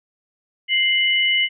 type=tone pair together; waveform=sine; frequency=2093 / 2960 Hz; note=C7 / F#7; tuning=0 / 0 cents; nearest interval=tritone; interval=600 cents; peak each=-18 dBFS; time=0.68-1.49 s; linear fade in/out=50 ms; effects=none